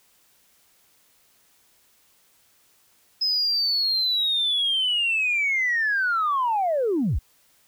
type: linear sweep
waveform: sine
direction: down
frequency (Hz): 5120 to 36.27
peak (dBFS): -19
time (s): 3.21-7.19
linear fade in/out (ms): 10
effects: tanh soft clip ceiling -16 dBFS + white hiss -61 dBFS RMS until 7.67 s